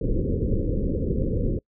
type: low-pass noise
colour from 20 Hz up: pink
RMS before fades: -24 dBFS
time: 0.01-1.59 s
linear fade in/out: 5 ms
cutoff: 530 Hz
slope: 96 dB/octave
effects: noise-tail reverb RT60 0.1 s tail -25 dB re dry